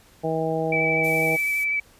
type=harmonic tone; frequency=160.5 Hz; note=E3; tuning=46 cents flat; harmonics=1 / 2 / 3 / 4 / 5; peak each=-29 / -30 / -26 / -28 / -30 dBFS; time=0.23-1.37 s; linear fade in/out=20 ms
type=tone with vibrato; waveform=sine; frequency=2306 Hz; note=D7; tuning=32 cents flat; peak=-21 dBFS; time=0.72-1.8 s; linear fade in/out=5 ms; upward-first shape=sine; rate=12 Hz; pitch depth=16 cents each way
type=noise; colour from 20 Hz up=violet; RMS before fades=-35 dBFS; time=1.03-1.65 s; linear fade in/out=20 ms
effects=pink hiss -54 dBFS RMS until 1.99 s + resampled to 32000 Hz